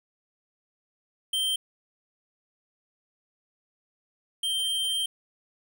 square tone pair in turn, 3136 / 3148 Hz, G7 / G7, 0 / +7 cents, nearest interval unison, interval 7 cents, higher second, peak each -25 / -26 dBFS, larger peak first, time 1.33-1.56 / 4.43-5.06 s, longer second, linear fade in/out 5 ms, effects none

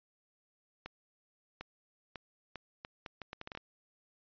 accelerating click train, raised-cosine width 0.3 ms, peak -26 dBFS, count 13, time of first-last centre 0.86-3.574 s, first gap 750 ms, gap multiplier 0.73, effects resampled to 11025 Hz

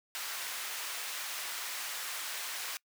pink high-pass noise, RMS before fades -39 dBFS, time 0.15-2.77 s, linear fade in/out 0 ms, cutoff 1300 Hz, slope 12 dB/octave, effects noise-tail reverb RT60 0.1 s tail -24 dB re dry

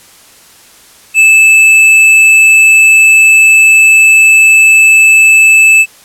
sine tone with hard clipping, 2624 Hz, E7, 9 cents flat, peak -3 dBFS, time 1.14-5.86 s, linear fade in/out 50 ms, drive 8 dB, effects white hiss -39 dBFS RMS until 6.04 s + low-pass 12000 Hz 12 dB/octave

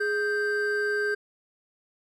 triangle tone pair together, 416.3 / 1571.7 Hz, G#4 / G6, +4 / +4 cents, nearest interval octave + major seventh, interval 2300 cents, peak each -25 dBFS, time 0-1.15 s, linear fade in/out 10 ms, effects none

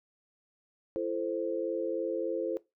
sine chord, A minor, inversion second, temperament equal with one note detuned, 337.3 / 440 / 523.3 Hz, E4 / A4 / C5, +40 / 0 / 0 cents, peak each -34 dBFS, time 0.96-2.57 s, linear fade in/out 0 ms, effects noise-tail reverb RT60 0.2 s tail -19 dB re dry

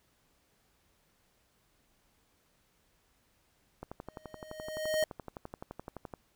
click train, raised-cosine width 1 ms, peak -27 dBFS, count 28, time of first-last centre 3.83-6.138 s, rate 11.7 Hz
square tone with exponential growth, 622.3 Hz, D#5, in tune, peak -26 dBFS, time 4.07-5.04 s, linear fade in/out 2 ms, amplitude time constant 210 ms
effects pink hiss -71 dBFS RMS until 6.35 s

